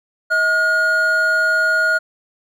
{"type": "tone pair together", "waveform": "triangle", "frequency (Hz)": [636.5, 1433], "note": ["D#5", "F6"], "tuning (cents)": [39, 44], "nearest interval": "octave + major second", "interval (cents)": 1405, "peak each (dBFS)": [-21, -12], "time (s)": [0.3, 1.99], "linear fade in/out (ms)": 20, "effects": []}